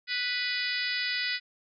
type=harmonic tone; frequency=493.9 Hz; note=B4; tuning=in tune; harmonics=3 / 4 / 5 / 6 / 7 / 8 / 9 / 10; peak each=-37 / -32 / -37 / -40 / -39 / -37 / -38 / -36 dBFS; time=0.07-1.4 s; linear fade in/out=50 ms; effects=none